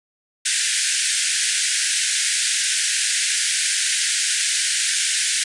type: band-pass noise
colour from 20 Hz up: white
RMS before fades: -21 dBFS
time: 0.45-5.44 s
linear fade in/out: 10 ms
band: 1500 to 10000 Hz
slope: 96 dB/octave
effects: resampled to 24000 Hz